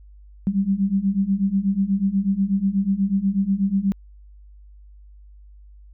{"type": "beating tone pair", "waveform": "sine", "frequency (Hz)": [191.3, 199.5], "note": ["G3", "G3"], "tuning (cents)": [-42, 31], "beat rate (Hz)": 8.2, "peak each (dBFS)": [-22, -20], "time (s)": [0.47, 3.92], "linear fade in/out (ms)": 0, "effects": ["added 50 Hz sine -43 dBFS peak until 5.93 s"]}